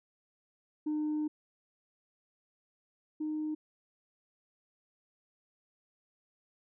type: tone pair in turn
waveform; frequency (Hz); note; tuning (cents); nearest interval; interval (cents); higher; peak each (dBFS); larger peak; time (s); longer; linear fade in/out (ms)
sine; 303.7 / 307.4; D#4 / D#4; -42 / -21; unison; 21; second; -28 / -31; first; 0.86-1.28 / 3.2-3.55; first; 10
effects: tanh soft clip ceiling -28 dBFS